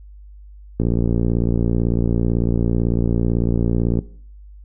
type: click train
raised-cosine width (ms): 3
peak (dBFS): -6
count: 186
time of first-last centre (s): 0.8-3.99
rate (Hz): 58
effects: noise-tail reverb RT60 0.5 s tail -18 dB re dry + added 50 Hz sine -38 dBFS peak until 4.64 s